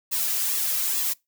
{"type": "noise with flanger", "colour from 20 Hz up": "blue", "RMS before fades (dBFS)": -25, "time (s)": [0.11, 1.14], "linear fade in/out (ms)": 20, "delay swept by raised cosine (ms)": [1.3, 2.8], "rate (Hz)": 2.3, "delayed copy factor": -0.65, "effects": ["noise-tail reverb RT60 0.2 s tail -24 dB re dry"]}